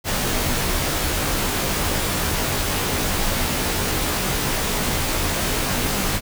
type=noise with comb filter; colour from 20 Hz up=pink; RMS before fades=-22 dBFS; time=0.04-6.21 s; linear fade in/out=50 ms; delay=18 ms; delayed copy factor=-0.75; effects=none